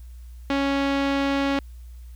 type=tone with low-pass filter; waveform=sawtooth; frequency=277.2 Hz; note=C#4; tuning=in tune; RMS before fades=-23 dBFS; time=0.5-1.59 s; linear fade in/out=2 ms; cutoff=3500 Hz; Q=1.1; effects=added 60 Hz sine -38 dBFS peak until 2.15 s + white hiss -61 dBFS RMS until 2.15 s